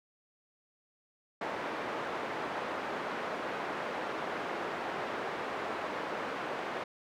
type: band-pass noise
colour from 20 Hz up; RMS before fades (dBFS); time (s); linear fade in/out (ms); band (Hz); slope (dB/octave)
pink; -37; 1.41-6.84; 5; 390 to 1700; 12
effects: none